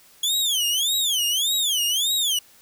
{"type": "tone with vibrato", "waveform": "sawtooth", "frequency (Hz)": 3294, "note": "G#7", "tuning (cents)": -15, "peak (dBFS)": -17, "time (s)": [0.23, 2.39], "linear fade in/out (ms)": 5, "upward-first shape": "sine", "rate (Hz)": 1.7, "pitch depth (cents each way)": 260, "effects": ["white hiss -53 dBFS RMS until 2.61 s"]}